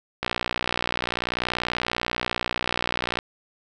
click train, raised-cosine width 0.3 ms, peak -8 dBFS, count 180, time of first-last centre 0.23-3.189 s, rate 60.5 Hz, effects none

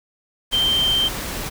sine tone in noise, 3136 Hz, G7, in tune, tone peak -16 dBFS, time 0.52-1.09 s, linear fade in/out 20 ms, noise pink, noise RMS -28 dBFS, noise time 0.51-1.5 s, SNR +9 dB, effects none

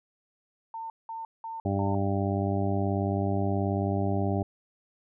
sine tone bursts, 903 Hz, A5, 45 cents sharp, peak -34 dBFS, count 4, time 0.74-1.95 s, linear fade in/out 2 ms, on 160 ms, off 190 ms
harmonic tone, 98.6 Hz, G2, 11 cents sharp, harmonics 1 / 2 / 3 / 4 / 6 / 7 / 8, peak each -28 / -31 / -33 / -34 / -36 / -36 / -37 dBFS, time 1.65-4.43 s, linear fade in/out 5 ms
effects none

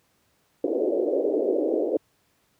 pink band-pass noise, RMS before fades -24 dBFS, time 0.64-1.97 s, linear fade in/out 2 ms, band 310 to 570 Hz, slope 48 dB/octave, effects pink hiss -67 dBFS RMS until 2.59 s + high-pass 80 Hz 12 dB/octave

